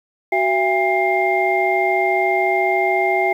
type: tone cluster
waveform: sine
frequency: 375.3 / 674 / 808 / 2112 Hz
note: F#4 / E5 / G#5 / C7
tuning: +25 / +38 / -48 / +16 cents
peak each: -20 dBFS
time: 0.32-3.33 s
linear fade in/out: 5 ms
effects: tanh soft clip ceiling -4 dBFS + 8-bit